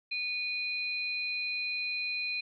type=tone pair together; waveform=sine; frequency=2461 / 4092 Hz; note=D#7 / C8; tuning=-20 / -39 cents; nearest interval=major sixth; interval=881 cents; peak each=-32 / -37 dBFS; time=0.11-2.41 s; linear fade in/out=10 ms; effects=none